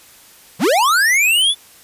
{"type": "linear sweep", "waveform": "square", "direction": "up", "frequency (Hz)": [122.1, 3530], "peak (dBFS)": -12, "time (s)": [0.59, 1.55], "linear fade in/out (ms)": 50, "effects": ["white hiss -45 dBFS RMS until 1.83 s", "resampled to 32000 Hz"]}